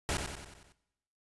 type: noise with echo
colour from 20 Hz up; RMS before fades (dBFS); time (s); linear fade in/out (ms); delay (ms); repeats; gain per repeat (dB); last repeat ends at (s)
pink; -32; 0.09-0.17; 0; 92; 6; -5; 0.722
effects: noise-tail reverb RT60 0.9 s tail -18 dB re dry + resampled to 24000 Hz